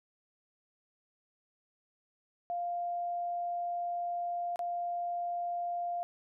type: tone with dropouts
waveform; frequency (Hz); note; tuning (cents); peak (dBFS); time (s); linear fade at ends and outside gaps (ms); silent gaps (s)
sine; 698.5; F5; 0; -32; 2.5-6.03; 0; 4.559-4.592
effects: none